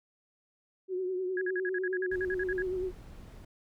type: tone with vibrato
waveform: sine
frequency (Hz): 370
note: F#4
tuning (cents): 0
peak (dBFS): -30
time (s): 0.88-2.92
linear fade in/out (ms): 50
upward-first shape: triangle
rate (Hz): 9.8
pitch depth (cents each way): 55
type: tone bursts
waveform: sine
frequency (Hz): 1660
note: G#6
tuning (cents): -1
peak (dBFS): -32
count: 14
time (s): 1.37-2.622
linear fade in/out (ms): 2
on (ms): 43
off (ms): 50
type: noise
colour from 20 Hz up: brown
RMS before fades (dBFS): -47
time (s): 2.11-3.45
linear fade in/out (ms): 5
effects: none